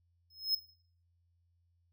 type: tone with exponential growth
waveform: square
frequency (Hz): 5160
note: E8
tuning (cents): -38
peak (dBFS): -25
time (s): 0.3-0.55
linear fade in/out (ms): 5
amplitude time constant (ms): 54
effects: noise-tail reverb RT60 0.5 s tail -17 dB re dry + added 86 Hz sine -70 dBFS peak until 1.92 s